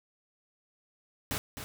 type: noise with echo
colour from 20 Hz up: pink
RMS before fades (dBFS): -33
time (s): 1.31-1.38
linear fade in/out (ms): 0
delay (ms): 260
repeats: 1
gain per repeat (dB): -8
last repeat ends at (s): 1.64
effects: none